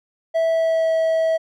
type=tone with pitch glide; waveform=triangle; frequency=655 to 647.9 Hz; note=E5 to E5; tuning=-11 to -30 cents; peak=-14 dBFS; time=0.34-1.38 s; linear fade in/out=20 ms; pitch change=-19 cents; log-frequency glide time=0.48-0.93 s; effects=none